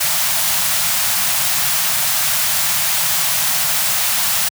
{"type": "band-stop noise", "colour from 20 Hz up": "white", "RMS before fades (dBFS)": -17, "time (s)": [0, 4.49], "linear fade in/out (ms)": 10, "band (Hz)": [200, 610], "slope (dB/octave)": 48, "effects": ["high-pass 100 Hz 12 dB/octave"]}